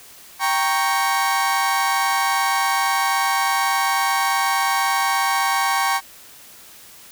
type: chord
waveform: 30% pulse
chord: G diminished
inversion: none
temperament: equal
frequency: 784 / 932.3 / 1108.7 Hz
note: G5 / Bb5 / Db6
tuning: 0 / 0 / 0 cents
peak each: -19 / -21 / -19 dBFS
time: 0.39-6.01 s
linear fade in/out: 50 ms
effects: white hiss -44 dBFS RMS until 7.11 s